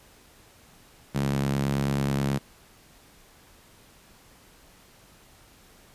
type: tone with high-pass filter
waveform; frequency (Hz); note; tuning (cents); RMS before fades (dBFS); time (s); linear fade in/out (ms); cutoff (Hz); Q
sawtooth; 69.3; C#2; 0; -26; 1.14-2.39; 20; 160; 2.6
effects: pink hiss -55 dBFS RMS until 5.94 s + resampled to 32000 Hz